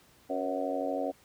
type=harmonic tone with a mistuned harmonic; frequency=92.5 Hz; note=F#2; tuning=in tune; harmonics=3 / 4 / 5 / 6 / 7 / 8; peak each=-35 / -43 / -37 / -35 / -36 / -37 dBFS; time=0.29-1.12 s; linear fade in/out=20 ms; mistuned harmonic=5; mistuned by=+57 cents; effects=pink hiss -61 dBFS RMS until 1.24 s + high-pass 60 Hz 12 dB/octave